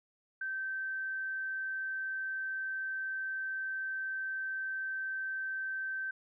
sine tone, 1551 Hz, G6, 19 cents flat, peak -34 dBFS, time 0.41-6.11 s, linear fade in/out 5 ms, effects none

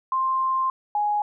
sine tone pair in turn, 1051 / 832.2 Hz, C6 / G#5, +7 / +3 cents, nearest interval major third, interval 404 cents, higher first, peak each -20 dBFS, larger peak neither, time 0.12-0.7 / 0.95-1.22 s, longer first, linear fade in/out 2 ms, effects none

